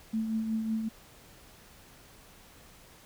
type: tone with tremolo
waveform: sine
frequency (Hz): 221.3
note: A3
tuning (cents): +10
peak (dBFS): -26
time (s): 0.13-0.89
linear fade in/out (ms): 10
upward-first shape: triangle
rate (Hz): 5.4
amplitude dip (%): 50
effects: pink hiss -55 dBFS RMS until 3.05 s